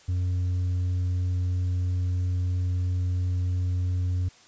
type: tone with hard clipping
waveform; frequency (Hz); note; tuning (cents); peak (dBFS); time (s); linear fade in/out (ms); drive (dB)
triangle; 90.3; F#2; -42; -22; 0.08-4.29; 10; 1
effects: white hiss -54 dBFS RMS until 4.47 s + resampled to 16000 Hz